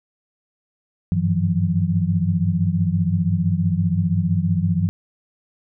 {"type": "tone cluster", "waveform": "sine", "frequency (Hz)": [96.5, 102.4, 162.3, 177.6], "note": ["G2", "G#2", "E3", "F3"], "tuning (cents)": [-27, -24, -27, 29], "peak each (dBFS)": [-22, -28, -21, -21], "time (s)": [1.12, 4.89], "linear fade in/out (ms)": 0, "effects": []}